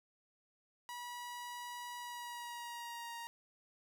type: tone with pitch glide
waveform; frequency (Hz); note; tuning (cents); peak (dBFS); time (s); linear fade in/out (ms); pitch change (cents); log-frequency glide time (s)
sawtooth; 970 to 935.9; B5 to A#5; -31 to +7; -40; 0.89-3.27; 0; -62; 1.98-3.15
effects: none